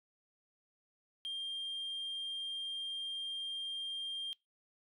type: tone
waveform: sine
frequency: 3196 Hz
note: G7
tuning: 33 cents sharp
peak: -35 dBFS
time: 1.25-4.33 s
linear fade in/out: 0 ms
effects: noise-tail reverb RT60 0.2 s tail -23 dB re dry + tanh soft clip ceiling -36 dBFS